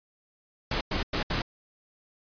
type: noise bursts at uneven times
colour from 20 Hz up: pink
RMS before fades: -28 dBFS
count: 4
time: 0.71-0.81 / 0.91-1.03 / 1.13-1.23 / 1.3-1.42 s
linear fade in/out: 5 ms
effects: resampled to 11025 Hz